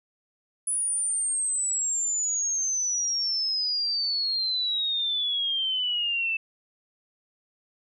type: exponential sweep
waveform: sine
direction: down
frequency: 9956 to 2637 Hz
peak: -24 dBFS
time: 0.67-6.37 s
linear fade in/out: 5 ms
effects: none